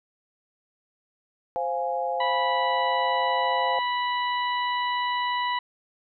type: chord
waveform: sine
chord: F minor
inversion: second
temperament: equal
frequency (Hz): 523.3 / 698.5 / 830.6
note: C5 / F5 / Ab5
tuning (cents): 0 / 0 / 0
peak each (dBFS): -29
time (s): 1.56-3.79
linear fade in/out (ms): 0
type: harmonic tone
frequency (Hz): 983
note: B5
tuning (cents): -8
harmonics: 1 / 2 / 3 / 4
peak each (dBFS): -25 / -31 / -35 / -37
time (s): 2.2-5.59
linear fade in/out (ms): 5
effects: none